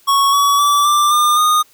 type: tone with pitch steps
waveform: square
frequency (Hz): 1108.7 / 1132 / 1155.8 / 1180.1 / 1204.9 / 1230.2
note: C#6 / C#6 / D6 / D6 / D6 / D#6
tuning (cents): 0 / +36 / -28 / +8 / +44 / -20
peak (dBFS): -11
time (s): 0.07-1.63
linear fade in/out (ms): 20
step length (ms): 260
effects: white hiss -51 dBFS RMS until 1.73 s